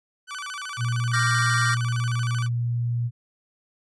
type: tone with vibrato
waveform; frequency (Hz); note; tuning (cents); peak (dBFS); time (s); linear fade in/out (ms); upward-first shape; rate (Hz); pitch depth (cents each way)
sawtooth; 1318.5; E6; 0; -28; 0.27-2.49; 50; square; 13; 230
type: tone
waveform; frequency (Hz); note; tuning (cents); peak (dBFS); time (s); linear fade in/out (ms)
sine; 119.2; A#2; +39; -22; 0.77-3.11; 50
type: chord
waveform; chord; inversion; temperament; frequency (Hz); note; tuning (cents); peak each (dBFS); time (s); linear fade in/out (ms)
square; G minor seventh; second; equal; 1174.7 / 1396.9 / 1568 / 1864.7; D6 / F6 / G6 / Bb6; 0 / 0 / 0 / 0; -28; 1.13-1.75; 10
effects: resampled to 22050 Hz